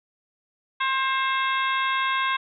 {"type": "harmonic tone with a mistuned harmonic", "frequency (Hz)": 531, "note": "C5", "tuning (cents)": 25, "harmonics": [2, 3, 4, 5, 6, 7], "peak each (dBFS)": [-24, -28, -30, -32, -34, -35], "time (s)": [0.8, 2.37], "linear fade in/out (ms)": 10, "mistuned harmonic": 6, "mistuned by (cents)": 71, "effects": []}